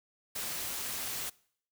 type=noise; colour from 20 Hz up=white; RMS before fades=-37 dBFS; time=0.35-1.3 s; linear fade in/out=10 ms; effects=noise-tail reverb RT60 0.6 s tail -23 dB re dry